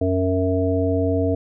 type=harmonic tone with a mistuned harmonic; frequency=92.4 Hz; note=F#2; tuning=2 cents flat; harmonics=1 / 3 / 5 / 7; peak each=-22 / -22 / -23 / -25 dBFS; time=0.01-1.35 s; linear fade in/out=5 ms; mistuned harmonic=7; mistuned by=+20 cents; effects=none